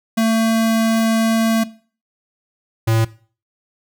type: tone pair in turn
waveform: square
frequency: 224.7 / 112.6 Hz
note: A3 / A2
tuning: +37 / +40 cents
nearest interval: octave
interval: 1197 cents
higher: first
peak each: -14 dBFS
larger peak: neither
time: 0.17-1.64 / 2.87-3.05 s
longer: first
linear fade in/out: 10 ms
effects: noise-tail reverb RT60 0.4 s tail -18 dB re dry